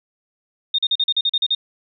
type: tone bursts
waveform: sine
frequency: 3676 Hz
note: A#7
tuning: 25 cents flat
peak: -15 dBFS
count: 10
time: 0.74-1.55 s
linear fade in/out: 5 ms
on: 45 ms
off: 40 ms
effects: none